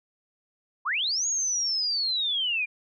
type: linear two-way sweep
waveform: sine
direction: up then down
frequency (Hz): 922 to 6730 to 2363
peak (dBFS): -24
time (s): 0.85-2.66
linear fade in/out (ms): 20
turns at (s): 1.27
effects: none